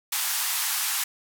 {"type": "band-pass noise", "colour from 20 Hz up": "white", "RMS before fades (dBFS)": -27, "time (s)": [0.12, 1.04], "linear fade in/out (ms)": 5, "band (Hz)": [780, 16000], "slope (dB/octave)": 48, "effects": []}